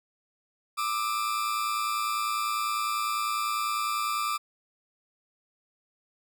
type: tone pair together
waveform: 40% pulse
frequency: 1187 / 1297 Hz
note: D6 / E6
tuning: +18 / -28 cents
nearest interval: major second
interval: 154 cents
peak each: -27 / -33 dBFS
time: 0.77-4.38 s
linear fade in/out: 20 ms
effects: none